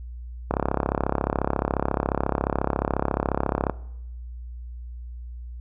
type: click train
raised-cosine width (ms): 1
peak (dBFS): -8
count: 110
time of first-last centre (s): 0.51-3.697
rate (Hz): 34.2
effects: noise-tail reverb RT60 0.9 s tail -21 dB re dry + added 60 Hz sine -34 dBFS peak until 5.6 s